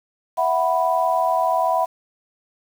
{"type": "chord", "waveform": "sine", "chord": "E suspended second", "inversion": "none", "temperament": "equal", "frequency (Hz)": [659.3, 740, 987.8], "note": ["E5", "F#5", "B5"], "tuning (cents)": [0, 0, 0], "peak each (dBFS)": -21, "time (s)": [0.37, 1.86], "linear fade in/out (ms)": 20, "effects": ["7-bit"]}